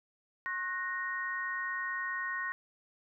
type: chord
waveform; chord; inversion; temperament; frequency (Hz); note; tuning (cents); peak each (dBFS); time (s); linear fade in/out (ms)
sine; F# major; second; equal with one note detuned; 1080.3 / 1480 / 1864.7; C#6 / F#6 / A#6; -45 / 0 / 0; -39 / -40 / -35; 0.46-2.52; 0
effects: none